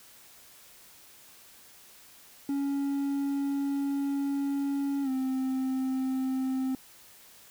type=tone with pitch glide; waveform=triangle; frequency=279.3 to 262.1 Hz; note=C#4 to C4; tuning=+13 to +3 cents; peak=-25 dBFS; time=2.49-6.75 s; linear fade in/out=2 ms; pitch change=-110 cents; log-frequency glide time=5.03-5.09 s; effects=white hiss -54 dBFS RMS until 7.5 s